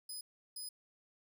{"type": "tone bursts at uneven times", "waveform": "15% pulse", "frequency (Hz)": 5010, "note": "D#8", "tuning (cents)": 11, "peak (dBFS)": -37, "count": 2, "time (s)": [[0.09, 0.21], [0.56, 0.69]], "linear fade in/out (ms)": 5, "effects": []}